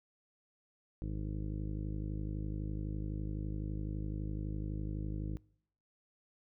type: harmonic tone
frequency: 51.91 Hz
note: G#1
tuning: in tune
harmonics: 1 / 2 / 3 / 4 / 5 / 6 / 7 / 8 / 9 / 10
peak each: -38 / -42 / -43 / -48 / -55 / -46 / -57 / -59 / -60 / -62 dBFS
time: 1.02-5.37 s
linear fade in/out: 0 ms
effects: noise-tail reverb RT60 0.7 s tail -25 dB re dry